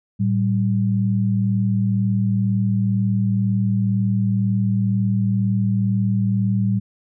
sine tone pair together, 111.86 / 193.9 Hz, A2 / G3, +29 / -19 cents, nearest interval minor seventh, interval 952 cents, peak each -19 dBFS, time 0.19-6.8 s, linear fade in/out 20 ms, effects none

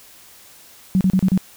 sine tone bursts, 187.8 Hz, F#3, 26 cents sharp, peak -12 dBFS, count 5, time 0.95-1.376 s, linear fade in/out 0 ms, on 58 ms, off 34 ms, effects white hiss -46 dBFS RMS until 1.56 s

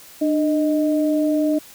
sine tone pair together, 300.4 / 622.3 Hz, D4 / D#5, +39 / 0 cents, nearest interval octave + minor second, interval 1261 cents, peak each -17 / -22 dBFS, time 0.21-1.59 s, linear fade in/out 10 ms, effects white hiss -44 dBFS RMS until 1.74 s

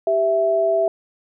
sine tone pair together, 392 / 659.3 Hz, G4 / E5, 0 / 0 cents, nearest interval major sixth, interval 900 cents, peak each -22 / -16 dBFS, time 0.07-0.88 s, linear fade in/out 2 ms, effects none

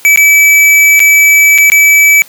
square tone with dropouts, 2300 Hz, D7, 37 cents flat, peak -3 dBFS, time 0.05-2.22 s, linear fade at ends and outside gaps 0 ms, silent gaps 0.16-0.174 / 0.994-1.002 / 1.579-1.584 / 1.7-1.719 s, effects white hiss -37 dBFS RMS until 2.28 s + high-pass 150 Hz 12 dB/octave

